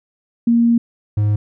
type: tone pair in turn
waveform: sine / triangle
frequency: 234 / 104.66 Hz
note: A#3 / G#2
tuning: +7 / +14 cents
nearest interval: octave + major second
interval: 1393 cents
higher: first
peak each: -10 / -11 dBFS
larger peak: first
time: 0.47-0.78 / 1.17-1.36 s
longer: first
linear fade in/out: 5 ms
effects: none